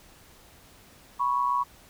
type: tone pair together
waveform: sine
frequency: 981.5 / 1108.7 Hz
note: B5 / C#6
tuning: -11 / 0 cents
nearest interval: major second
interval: 211 cents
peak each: -26 / -25 dBFS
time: 1.19-1.64 s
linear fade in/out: 20 ms
effects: pink hiss -54 dBFS RMS until 1.89 s